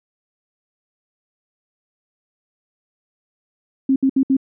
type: tone bursts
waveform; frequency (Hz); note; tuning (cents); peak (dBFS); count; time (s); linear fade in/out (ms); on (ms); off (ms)
sine; 267.6; C4; +39; -12; 4; 3.89-4.368; 5; 70; 66
effects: none